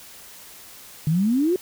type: exponential sweep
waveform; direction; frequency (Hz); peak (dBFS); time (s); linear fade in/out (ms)
sine; up; 147.6 to 381.1; -17; 1.07-1.56; 2
effects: white hiss -44 dBFS RMS until 1.61 s